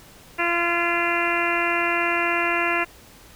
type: harmonic tone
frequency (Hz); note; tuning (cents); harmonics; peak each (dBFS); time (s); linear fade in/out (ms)
343.4; F4; -29; 1 / 2 / 3 / 4 / 5 / 6 / 7 / 8; -28 / -28 / -28 / -28 / -28 / -28 / -28 / -28; 0.38-2.85; 20
effects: pink hiss -48 dBFS RMS until 3.35 s